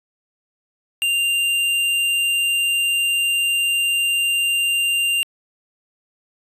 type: tone with hard clipping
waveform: sine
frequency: 2788 Hz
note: F7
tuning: 4 cents flat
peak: -18 dBFS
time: 1.02-5.23 s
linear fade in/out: 0 ms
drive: 13 dB
effects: resampled to 32000 Hz